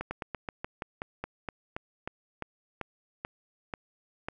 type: slowing click train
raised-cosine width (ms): 0.5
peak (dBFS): -19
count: 17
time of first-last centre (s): 0.01-4.285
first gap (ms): 100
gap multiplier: 1.12
effects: none